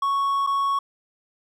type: tone with dropouts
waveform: triangle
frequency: 1109 Hz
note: C#6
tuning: in tune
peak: -18 dBFS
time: 0.02-0.79 s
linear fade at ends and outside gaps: 5 ms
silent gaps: 0.466-0.471 s
effects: none